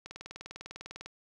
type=click train; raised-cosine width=0.2 ms; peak=-26 dBFS; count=21; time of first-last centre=0.06-1.06 s; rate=20 Hz; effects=none